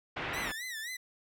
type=low-pass noise; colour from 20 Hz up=white; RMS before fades=-37 dBFS; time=0.16-0.52 s; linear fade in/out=10 ms; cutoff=2600 Hz; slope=24 dB/octave
type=tone with vibrato; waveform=sawtooth; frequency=1880 Hz; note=A#6; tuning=14 cents sharp; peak=-34 dBFS; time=0.33-0.97 s; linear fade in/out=10 ms; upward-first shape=sine; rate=3.8 Hz; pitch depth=140 cents each way
effects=none